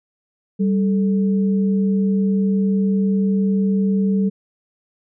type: tone pair together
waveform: sine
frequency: 194.7 / 437.1 Hz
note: G3 / A4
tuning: -12 / -11 cents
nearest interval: octave + major second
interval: 1401 cents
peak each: -15 / -26 dBFS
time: 0.59-4.3 s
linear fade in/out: 20 ms
effects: none